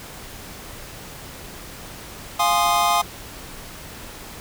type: chord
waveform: square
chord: F minor seventh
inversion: none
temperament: equal with one note detuned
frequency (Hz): 698.5 / 830.6 / 1046.5 / 1233.1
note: F5 / Ab5 / C6 / Eb6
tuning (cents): 0 / 0 / 0 / -16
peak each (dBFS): -23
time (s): 2.39-3.02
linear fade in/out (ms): 10
effects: pink hiss -38 dBFS RMS until 4.4 s